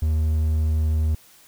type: tone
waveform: triangle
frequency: 78 Hz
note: D#2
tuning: 5 cents sharp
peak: -16 dBFS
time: 0.02-1.15 s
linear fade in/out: 5 ms
effects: white hiss -52 dBFS RMS until 1.47 s